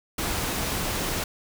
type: noise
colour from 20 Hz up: pink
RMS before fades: -28 dBFS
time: 0.18-1.24 s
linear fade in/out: 5 ms
effects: none